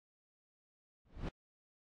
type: noise with exponential growth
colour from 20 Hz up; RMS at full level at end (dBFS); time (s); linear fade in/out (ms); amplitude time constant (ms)
brown; -32; 1.05-1.29; 5; 52
effects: low-pass 4000 Hz 12 dB/octave + AAC 64 kbps